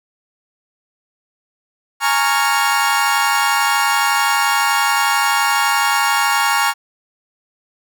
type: chord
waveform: 30% pulse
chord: Bb minor seventh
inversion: third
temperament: equal with one note detuned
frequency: 830.6 / 922.2 / 1108.7 / 1396.9 Hz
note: Ab5 / Bb5 / Db6 / F6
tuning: 0 / -19 / 0 / 0 cents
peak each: -17 dBFS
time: 2-6.74 s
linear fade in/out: 50 ms
effects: none